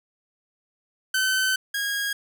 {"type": "tone pair in turn", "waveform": "sawtooth", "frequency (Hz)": [1528, 1638], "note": ["G6", "G#6"], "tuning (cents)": [-45, -24], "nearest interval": "minor second", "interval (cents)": 121, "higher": "second", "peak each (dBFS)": [-17, -21], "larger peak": "first", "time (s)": [[1.14, 1.56], [1.74, 2.13]], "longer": "first", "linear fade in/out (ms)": 5, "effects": []}